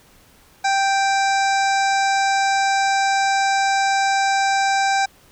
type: harmonic tone with a mistuned harmonic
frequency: 784 Hz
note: G5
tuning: in tune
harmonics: 1 / 2 / 3 / 5 / 6 / 7 / 8 / 9 / 10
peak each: -17 / -23 / -27 / -31 / -33 / -34 / -35 / -36 / -37 dBFS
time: 0.64-5.06 s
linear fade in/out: 10 ms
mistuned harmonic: 6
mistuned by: +74 cents
effects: pink hiss -52 dBFS RMS until 5.31 s